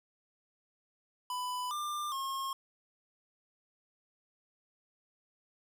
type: tone with pitch steps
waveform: square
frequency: 996 / 1193 / 1078 Hz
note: B5 / D6 / C#6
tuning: +14 / +27 / -49 cents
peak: -35 dBFS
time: 1.3-2.53 s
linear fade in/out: 2 ms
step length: 410 ms
effects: none